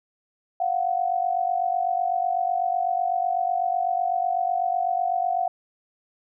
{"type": "tone pair together", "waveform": "sine", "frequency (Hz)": [698.5, 746.5], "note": ["F5", "F#5"], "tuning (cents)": [0, 15], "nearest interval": "minor second", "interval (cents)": 115, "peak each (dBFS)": -24, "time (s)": [0.6, 5.48], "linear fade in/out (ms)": 5, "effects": []}